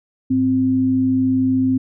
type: tone pair together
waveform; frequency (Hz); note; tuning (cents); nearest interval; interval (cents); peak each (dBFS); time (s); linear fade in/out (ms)
sine; 104.7 / 260.6; G#2 / C4; +15 / -7; octave + major third; 1578; -25 / -14; 0.3-1.78; 10
effects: none